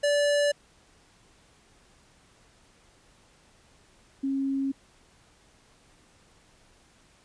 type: tone pair in turn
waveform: square / sine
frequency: 580 / 271.9 Hz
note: D5 / C#4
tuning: -22 / -33 cents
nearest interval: octave + minor second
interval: 1311 cents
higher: first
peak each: -22 / -25 dBFS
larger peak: first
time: 0.03-0.52 / 4.23-4.72 s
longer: neither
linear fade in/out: 10 ms
effects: pink hiss -60 dBFS RMS until 7.24 s + resampled to 22050 Hz